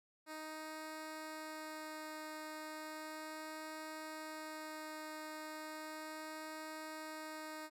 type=tone with vibrato; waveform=10% pulse; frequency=311.1 Hz; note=D#4; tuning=in tune; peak=-37 dBFS; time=0.26-7.7 s; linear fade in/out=50 ms; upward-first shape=sine; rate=0.35 Hz; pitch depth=8 cents each way; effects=none